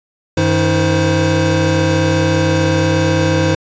square tone cluster, 95.3 / 156.5 / 319.8 / 518 Hz, G2 / D#3 / D#4 / C5, -48 / +10 / +48 / -17 cents, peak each -18 dBFS, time 0.37-3.55 s, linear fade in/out 5 ms, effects resampled to 16000 Hz

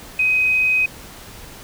sine tone, 2518 Hz, D#7, 20 cents sharp, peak -14 dBFS, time 0.19-0.86 s, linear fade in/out 5 ms, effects pink hiss -39 dBFS RMS until 1.63 s

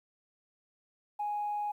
sine tone, 830.6 Hz, G#5, in tune, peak -30 dBFS, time 1.19-1.72 s, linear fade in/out 10 ms, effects tanh soft clip ceiling -27 dBFS + 11-bit

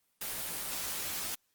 white noise with comb filter, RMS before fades -37 dBFS, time 0.21-1.35 s, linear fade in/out 5 ms, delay 16 ms, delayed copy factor -0.8, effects white hiss -75 dBFS RMS until 1.54 s + Opus 24 kbps

